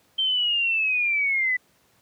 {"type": "linear sweep", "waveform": "sine", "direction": "down", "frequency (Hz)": [3136, 1975.5], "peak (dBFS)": -20, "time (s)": [0.18, 1.57], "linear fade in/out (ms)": 10, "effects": ["pink hiss -62 dBFS RMS until 2.01 s", "high-pass 100 Hz 12 dB/octave"]}